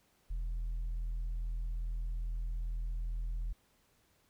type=tone; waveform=sine; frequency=41.2 Hz; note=E1; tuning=in tune; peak=-31 dBFS; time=0.3-3.53 s; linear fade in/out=10 ms; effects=tanh soft clip ceiling -33 dBFS + pink hiss -71 dBFS RMS until 4.29 s